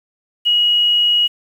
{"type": "tone", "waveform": "sine", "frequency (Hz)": 2900, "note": "F#7", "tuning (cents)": -35, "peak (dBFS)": -11, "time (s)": [0.45, 1.28], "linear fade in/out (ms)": 20, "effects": ["7-bit"]}